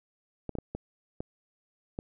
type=clicks; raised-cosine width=2 ms; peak=-21 dBFS; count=6; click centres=0.493 / 0.553 / 0.586 / 0.75 / 1.205 / 1.989 s; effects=none